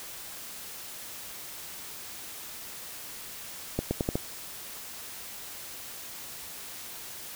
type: accelerating click train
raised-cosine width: 2 ms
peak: -13 dBFS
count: 5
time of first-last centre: 3.79-4.155 s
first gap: 120 ms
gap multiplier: 0.82
effects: white hiss -42 dBFS RMS until 7.35 s